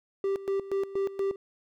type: tone with tremolo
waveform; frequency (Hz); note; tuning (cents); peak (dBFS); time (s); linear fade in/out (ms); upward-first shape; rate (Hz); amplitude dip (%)
triangle; 392; G4; 0; -23; 0.24-1.36; 2; square; 4.2; 80
effects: none